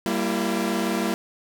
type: chord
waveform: sawtooth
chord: E diminished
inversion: first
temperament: equal with one note detuned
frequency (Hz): 196 / 233.1 / 336.4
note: G3 / Bb3 / E4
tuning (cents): 0 / 0 / +35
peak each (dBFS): -23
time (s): 0.06-1.14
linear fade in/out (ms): 0
effects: none